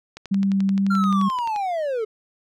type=click train; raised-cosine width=0.2 ms; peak=-19 dBFS; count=17; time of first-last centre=0.17-1.561 s; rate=11.5 Hz
type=tone with vibrato; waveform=sine; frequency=195.5 Hz; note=G3; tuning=4 cents flat; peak=-17 dBFS; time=0.31-1.29 s; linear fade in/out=10 ms; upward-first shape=triangle; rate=2.3 Hz; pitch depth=10 cents each way
type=linear sweep; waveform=triangle; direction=down; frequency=1396.9 to 420 Hz; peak=-20 dBFS; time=0.9-2.05 s; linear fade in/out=10 ms
effects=none